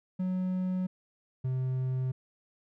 triangle tone pair in turn, 184.5 / 129.34 Hz, F#3 / C3, -5 / -20 cents, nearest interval tritone, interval 615 cents, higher first, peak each -26 dBFS, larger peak neither, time 0.19-0.87 / 1.44-2.12 s, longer neither, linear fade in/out 10 ms, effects none

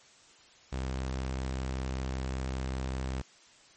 sawtooth tone, 65.2 Hz, C2, 5 cents flat, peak -28 dBFS, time 0.72-3.22 s, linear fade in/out 10 ms, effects white hiss -58 dBFS RMS until 3.76 s + MP3 32 kbps

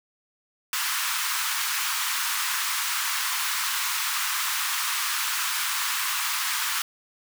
pink high-pass noise, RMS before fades -27 dBFS, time 0.73-6.82 s, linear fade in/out 2 ms, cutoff 990 Hz, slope 48 dB/octave, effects none

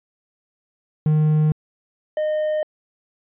triangle tone pair in turn, 153.6 / 613.7 Hz, D#3 / D#5, -22 / -24 cents, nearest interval 2 octaves, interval 2398 cents, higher second, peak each -12 / -17 dBFS, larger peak first, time 1.06-1.52 / 2.17-2.63 s, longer neither, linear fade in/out 2 ms, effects resampled to 8000 Hz

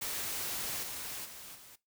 white noise with level steps, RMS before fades -37 / -41 / -48 / -54 dBFS, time 0.01-1.76 s, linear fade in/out 10 ms, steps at 0.82 / 1.24 / 1.54 s, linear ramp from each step 20 ms, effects noise-tail reverb RT60 0.2 s tail -19 dB re dry

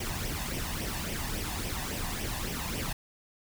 pink noise with flanger, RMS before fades -34 dBFS, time 0-2.93 s, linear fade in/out 5 ms, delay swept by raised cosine 0.35 to 1.14 ms, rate 3.6 Hz, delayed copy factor +0.6, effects none

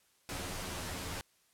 pink noise with comb filter, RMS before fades -40 dBFS, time 0.29-1.21 s, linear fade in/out 0 ms, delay 11 ms, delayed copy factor +0.65, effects white hiss -70 dBFS RMS until 1.53 s + low-pass 12000 Hz 12 dB/octave

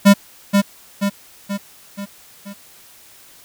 square tone with echo, 200.3 Hz, G3, 38 cents sharp, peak -6 dBFS, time 0.05-0.14 s, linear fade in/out 20 ms, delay 480 ms, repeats 5, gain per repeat -5 dB, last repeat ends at 2.54 s, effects white hiss -46 dBFS RMS until 3.44 s

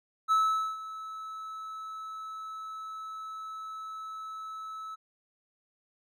triangle tone with ADSR envelope, 1302 Hz, E6, 22 cents flat, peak -19 dBFS, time 0.28-4.96 s, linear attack 36 ms, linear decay 450 ms, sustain -17 dB, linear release 21 ms, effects none

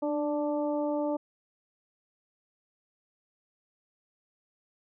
harmonic tone with a mistuned harmonic, 293.7 Hz, D4, in tune, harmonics 1 / 2 / 3 / 4, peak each -30 / -30 / -37 / -46 dBFS, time 0.02-1.17 s, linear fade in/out 10 ms, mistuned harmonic 1, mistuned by +25 cents, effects none

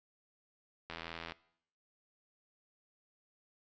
click train, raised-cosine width 0.3 ms, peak -26 dBFS, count 36, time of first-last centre 0.9-1.321 s, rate 83.1 Hz, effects noise-tail reverb RT60 0.7 s tail -21 dB re dry + resampled to 16000 Hz

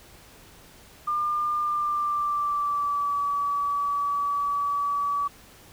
sine tone with pitch glide, 1200 to 1144.5 Hz, D6 to D6, +37 to -45 cents, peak -23 dBFS, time 1.07-5.28 s, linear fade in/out 10 ms, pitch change -82 cents, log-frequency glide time 1.6-3.21 s, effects pink hiss -51 dBFS RMS until 5.72 s

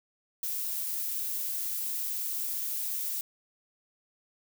violet noise, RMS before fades -33 dBFS, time 0.43-3.21 s, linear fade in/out 2 ms, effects none

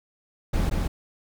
brown noise with echo, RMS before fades -23 dBFS, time 0.53-0.7 s, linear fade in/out 10 ms, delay 180 ms, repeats 1, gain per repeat -2 dB, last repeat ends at 0.88 s, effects none

